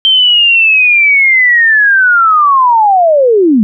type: linear sweep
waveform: sine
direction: down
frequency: 3136 to 200 Hz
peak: -4 dBFS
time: 0.05-3.63 s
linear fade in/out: 0 ms
effects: none